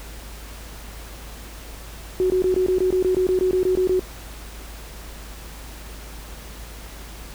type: tone bursts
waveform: sine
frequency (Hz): 370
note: F#4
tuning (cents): 0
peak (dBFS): -16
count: 15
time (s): 2.2-3.994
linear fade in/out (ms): 0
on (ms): 100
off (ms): 21
effects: added 53 Hz sine -37 dBFS peak until 7.34 s + pink hiss -41 dBFS RMS until 7.34 s